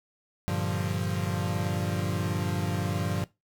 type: chord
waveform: 40% pulse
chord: G minor seventh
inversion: none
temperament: equal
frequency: 98 / 116.54 / 146.83 / 174.61 Hz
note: G2 / Bb2 / D3 / F3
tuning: 0 / 0 / 0 / 0 cents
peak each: -30 / -35 / -33 / -31 dBFS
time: 0.48-3.24 s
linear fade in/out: 0 ms
effects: noise-tail reverb RT60 0.2 s tail -18 dB re dry